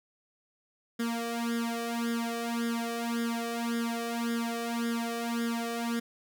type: tone with flanger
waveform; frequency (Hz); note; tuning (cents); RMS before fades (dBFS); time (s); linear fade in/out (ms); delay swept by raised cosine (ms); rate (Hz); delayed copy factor
sawtooth; 233.1; A#3; 0; -32; 0.99-6; 10; 0.58 to 1.68; 1.8; +1
effects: none